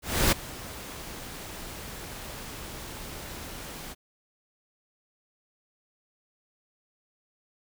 pink noise with ADSR envelope, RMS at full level -21 dBFS, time 0.02-3.95 s, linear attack 300 ms, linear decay 12 ms, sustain -19 dB, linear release 34 ms, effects none

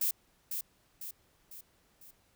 violet noise with echo, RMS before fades -30 dBFS, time 0.01-0.11 s, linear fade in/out 5 ms, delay 500 ms, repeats 4, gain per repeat -6 dB, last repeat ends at 2.11 s, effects pink hiss -69 dBFS RMS until 2.35 s

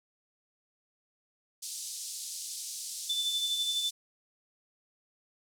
white band-pass noise, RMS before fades -40 dBFS, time 1.62-3.91 s, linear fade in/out 10 ms, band 4200 to 9600 Hz, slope 24 dB/octave
sine tone with tremolo, 3520 Hz, A7, in tune, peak -27 dBFS, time 3.09-3.9 s, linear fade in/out 10 ms, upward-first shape sine, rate 12 Hz, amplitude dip 45%
effects none

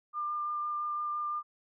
sine tone with vibrato, 1198 Hz, D6, 34 cents sharp, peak -31 dBFS, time 0.13-1.43 s, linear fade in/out 50 ms, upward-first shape sine, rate 5.9 Hz, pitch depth 9 cents each way, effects none

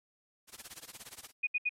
white noise with tremolo, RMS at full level -44 dBFS, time 0.47-1.32 s, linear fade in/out 50 ms, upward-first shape sine, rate 17 Hz, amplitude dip 95%
sine tone bursts, 2469 Hz, D#7, 14 cents flat, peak -27 dBFS, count 3, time 1.43-1.693 s, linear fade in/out 10 ms, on 41 ms, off 70 ms
effects low-pass 12000 Hz 12 dB/octave + MP3 64 kbps

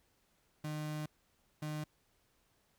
35% pulse tone bursts at uneven times, 152.3 Hz, D#3, 37 cents flat, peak -36 dBFS, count 2, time 0.64-1.06 / 1.62-1.84 s, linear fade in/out 5 ms, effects pink hiss -74 dBFS RMS until 2.78 s

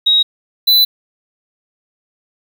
sine / square tone pair in turn, 3800 / 3996 Hz, A#7 / B7, +33 / +20 cents, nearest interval minor second, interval 87 cents, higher second, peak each -8 dBFS, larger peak neither, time 0.06-0.23 / 0.67-0.85 s, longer second, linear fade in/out 10 ms, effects 7-bit

